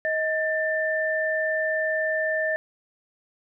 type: tone pair together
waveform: sine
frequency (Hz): 630 / 1781.9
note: D#5 / A6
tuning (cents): +21 / +21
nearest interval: octave + tritone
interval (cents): 1800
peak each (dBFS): -25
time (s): 0.05-2.56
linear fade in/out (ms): 0
effects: none